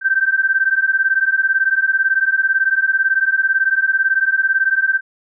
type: beating tone pair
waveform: sine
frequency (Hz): 1551 / 1569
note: G6 / G6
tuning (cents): -19 / +1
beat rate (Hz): 18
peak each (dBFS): -16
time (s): 0.01-5.01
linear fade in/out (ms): 50
effects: none